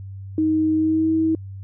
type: tone with pitch glide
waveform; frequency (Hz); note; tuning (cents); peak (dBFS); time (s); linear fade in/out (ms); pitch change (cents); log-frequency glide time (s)
sine; 313.6 to 320.6; D#4 to E4; +14 to -48; -16; 0.38-1.35; 2; +38; 0.75-1.11
effects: added 97 Hz sine -32 dBFS peak until 1.63 s